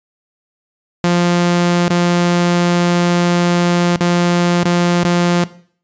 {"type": "tone with dropouts", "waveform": "sawtooth", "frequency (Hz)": 174.61, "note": "F3", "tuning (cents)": 0, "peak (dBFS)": -7, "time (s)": [1.04, 5.44], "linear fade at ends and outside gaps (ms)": 0, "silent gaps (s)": [[1.88, 1.903], [3.961, 4.008], [4.633, 4.655], [5.034, 5.049]], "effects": ["noise-tail reverb RT60 0.5 s tail -17 dB re dry", "resampled to 16000 Hz"]}